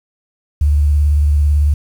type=tone with vibrato; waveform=sine; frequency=73.42 Hz; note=D2; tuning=in tune; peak=-9 dBFS; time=0.61-1.74 s; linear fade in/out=5 ms; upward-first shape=sine; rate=18 Hz; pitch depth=52 cents each way; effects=7-bit